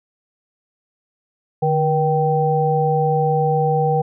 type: tone cluster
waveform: sine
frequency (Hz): 150.8 / 478.6 / 778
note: D3 / A#4 / G5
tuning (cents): +46 / +46 / -13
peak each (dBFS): -19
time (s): 1.62-4.02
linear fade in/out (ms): 10
effects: none